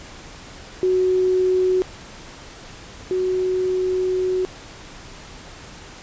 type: tone pair in turn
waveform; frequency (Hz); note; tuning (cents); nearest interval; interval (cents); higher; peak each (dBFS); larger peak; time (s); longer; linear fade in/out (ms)
sine; 370 / 370; F#4 / F#4; 0 / 0; unison; 0; neither; -15 / -18; first; 0.83-1.82 / 3.11-4.45; second; 0
effects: pink hiss -40 dBFS RMS until 6.02 s + resampled to 16000 Hz